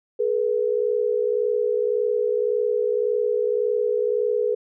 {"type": "tone pair together", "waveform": "sine", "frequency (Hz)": [423.8, 485.6], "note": ["G#4", "B4"], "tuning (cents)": [35, -29], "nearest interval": "major second", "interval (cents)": 236, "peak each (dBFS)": -22, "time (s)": [0.19, 4.55], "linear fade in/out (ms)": 10, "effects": []}